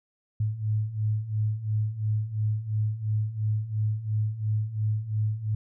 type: beating tone pair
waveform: sine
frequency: 105.7 / 108.6 Hz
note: G#2 / A2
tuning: +31 / -22 cents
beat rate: 2.9 Hz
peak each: -30 / -26 dBFS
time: 0.4-5.55 s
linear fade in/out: 5 ms
effects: none